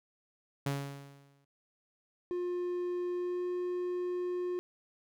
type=tone with exponential decay; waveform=sawtooth; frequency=140 Hz; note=C#3; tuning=18 cents sharp; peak=-26 dBFS; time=0.66-1.45 s; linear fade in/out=5 ms; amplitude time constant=170 ms
type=tone with pitch glide; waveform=triangle; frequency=355.5 to 358 Hz; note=F4 to F4; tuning=+31 to +43 cents; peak=-30 dBFS; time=2.31-4.59 s; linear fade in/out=0 ms; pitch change=+12 cents; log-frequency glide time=3.14-3.45 s
effects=none